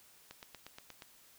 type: click train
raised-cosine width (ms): 0.2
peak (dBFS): -30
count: 7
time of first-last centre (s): 0.31-1.022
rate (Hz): 8.43
effects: white hiss -62 dBFS RMS until 1.38 s

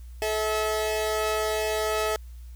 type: tone pair together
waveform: sawtooth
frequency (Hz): 431.8 / 647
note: A4 / E5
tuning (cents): -33 / -32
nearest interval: perfect fifth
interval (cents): 701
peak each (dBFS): -23 / -24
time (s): 0.22-2.16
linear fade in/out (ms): 0
effects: added 60 Hz sine -39 dBFS peak until 2.55 s + white hiss -61 dBFS RMS until 2.55 s

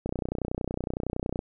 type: click train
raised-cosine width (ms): 2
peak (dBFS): -16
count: 42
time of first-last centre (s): 0.06-1.391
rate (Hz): 30.8
effects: none

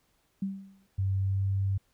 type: tone with exponential decay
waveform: sine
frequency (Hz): 194.5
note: G3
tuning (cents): -13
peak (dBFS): -26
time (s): 0.42-0.87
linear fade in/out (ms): 5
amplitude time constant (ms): 97
type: tone with pitch glide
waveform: sine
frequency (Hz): 96.6 to 97.55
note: G2 to G2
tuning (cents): -25 to -8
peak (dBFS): -25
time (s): 0.98-1.78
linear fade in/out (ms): 10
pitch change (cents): +17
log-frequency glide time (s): 1.2-1.44
effects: pink hiss -71 dBFS RMS until 1.93 s

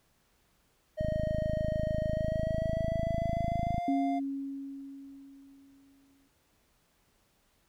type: tone with pitch glide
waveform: triangle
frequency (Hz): 622.3 to 698.5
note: D#5 to F5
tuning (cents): 0 to 0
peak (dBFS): -30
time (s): 0.97-4.2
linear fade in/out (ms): 20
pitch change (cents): +200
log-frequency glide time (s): 2.09-3.82
type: click train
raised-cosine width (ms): 5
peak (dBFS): -20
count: 75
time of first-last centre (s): 1.01-3.782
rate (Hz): 26.7
type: tone with exponential decay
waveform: sine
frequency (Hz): 275.2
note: C#4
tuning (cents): -12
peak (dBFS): -25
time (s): 3.88-6.28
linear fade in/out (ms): 2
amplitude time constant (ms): 520
effects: pink hiss -70 dBFS RMS until 7.68 s

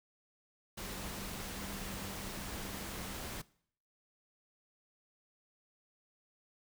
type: tone in noise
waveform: sine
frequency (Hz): 196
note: G3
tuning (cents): 0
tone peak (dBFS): -49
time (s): 0.82-3.13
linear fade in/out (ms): 10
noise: pink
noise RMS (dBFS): -43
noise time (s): 0.77-3.42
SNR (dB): -9
effects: noise-tail reverb RT60 0.6 s tail -21 dB re dry

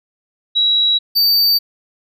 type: tone pair in turn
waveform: sine / square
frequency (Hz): 3881 / 4610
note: B7 / D8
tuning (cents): -31 / -33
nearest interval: minor third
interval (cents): 298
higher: second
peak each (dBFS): -11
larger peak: neither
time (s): 0.55-0.99 / 1.15-1.59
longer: neither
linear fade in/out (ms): 20
effects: none

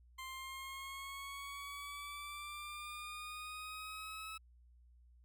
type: exponential sweep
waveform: 20% pulse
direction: up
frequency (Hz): 1046.5 to 1300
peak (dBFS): -40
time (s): 0.18-4.38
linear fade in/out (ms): 10
effects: added 60 Hz sine -61 dBFS peak until 5.24 s

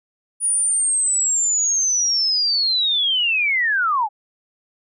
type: linear sweep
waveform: sine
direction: down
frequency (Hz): 9720 to 793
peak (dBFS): -16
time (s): 0.4-4.09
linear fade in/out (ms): 50
effects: none

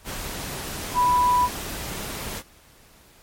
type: tone in noise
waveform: sine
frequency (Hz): 987.8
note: B5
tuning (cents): 0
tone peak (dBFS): -16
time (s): 0.94-1.49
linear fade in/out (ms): 50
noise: pink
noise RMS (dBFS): -32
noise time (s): 0.04-2.43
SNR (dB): +13
effects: pink hiss -53 dBFS RMS until 3.22 s + MP3 64 kbps

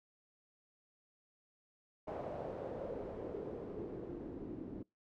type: noise with low-pass filter sweep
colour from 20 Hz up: white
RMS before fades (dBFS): -44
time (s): 2.07-4.83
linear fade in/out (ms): 10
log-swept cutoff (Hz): 640 to 290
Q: 3
effects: noise-tail reverb RT60 0.2 s tail -24 dB re dry

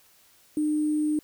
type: tone with sample-and-hold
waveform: sine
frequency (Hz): 302.8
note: D#4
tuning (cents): -47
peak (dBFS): -22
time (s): 0.57-1.19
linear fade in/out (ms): 2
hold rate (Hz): 8820
effects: white hiss -59 dBFS RMS until 1.23 s

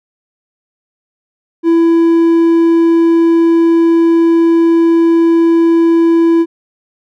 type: tone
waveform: triangle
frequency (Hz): 333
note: E4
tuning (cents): +18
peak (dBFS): -4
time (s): 1.63-6.46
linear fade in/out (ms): 50
effects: none

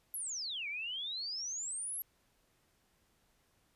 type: exponential two-way sweep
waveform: sine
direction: down then up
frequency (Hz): 11720 to 2226 to 11720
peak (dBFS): -37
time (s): 0.14-2.02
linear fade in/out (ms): 0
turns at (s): 0.68
effects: pink hiss -73 dBFS RMS until 3.75 s + resampled to 32000 Hz

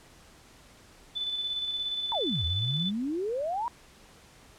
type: tone with tremolo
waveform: sine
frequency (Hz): 3500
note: A7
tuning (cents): -10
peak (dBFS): -28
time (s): 1.15-2.91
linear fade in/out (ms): 20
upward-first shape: square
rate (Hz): 17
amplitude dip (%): 35
type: exponential two-way sweep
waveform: sine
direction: down then up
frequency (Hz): 990 to 79 to 990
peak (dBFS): -28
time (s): 2.12-3.68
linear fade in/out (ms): 0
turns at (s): 2.45
effects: pink hiss -55 dBFS RMS until 4.58 s + low-pass 10000 Hz 12 dB/octave

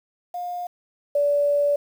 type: tone pair in turn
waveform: sine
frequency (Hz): 710 / 577.1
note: F5 / D5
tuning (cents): +28 / -30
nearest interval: major third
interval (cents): 358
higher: first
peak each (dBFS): -27 / -17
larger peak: second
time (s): 0.34-0.67 / 1.15-1.76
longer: second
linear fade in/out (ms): 5
effects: 8-bit

